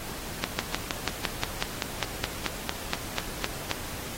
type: slowing click train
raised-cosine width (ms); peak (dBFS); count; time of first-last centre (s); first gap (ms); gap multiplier
0.2; -7; 17; 0.44-3.714; 150; 1.04
effects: pink hiss -38 dBFS RMS until 4.17 s + AAC 48 kbps